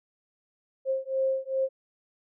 sine beating tone pair, 530 / 532.5 Hz, C5 / C5, +22 / +30 cents, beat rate 2.5 Hz, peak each -28 dBFS, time 0.85-1.69 s, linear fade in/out 50 ms, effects none

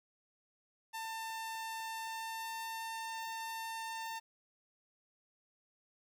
sawtooth tone with pitch glide, 896 to 901.2 Hz, A5 to A5, +31 to +41 cents, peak -36 dBFS, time 0.93-4.2 s, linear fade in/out 20 ms, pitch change +10 cents, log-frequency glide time 1.91-2.75 s, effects 12-bit

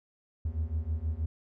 triangle beating tone pair, 75.7 / 82 Hz, D#2 / E2, -47 / -9 cents, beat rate 6.3 Hz, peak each -31 / -30 dBFS, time 0.45-1.26 s, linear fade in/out 5 ms, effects none

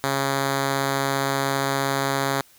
5% pulse tone, 137.3 Hz, C#3, 16 cents flat, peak -10 dBFS, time 0.04-2.41 s, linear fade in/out 0 ms, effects white hiss -54 dBFS RMS until 2.58 s

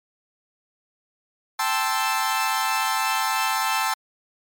sawtooth chord, A minor seventh, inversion third, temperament equal, 784 / 880 / 1046.5 / 1318.5 Hz, G5 / A5 / C6 / E6, 0 / 0 / 0 / 0 cents, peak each -25 / -21 / -24 / -23 dBFS, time 1.59-3.94 s, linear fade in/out 5 ms, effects MP3 96 kbps

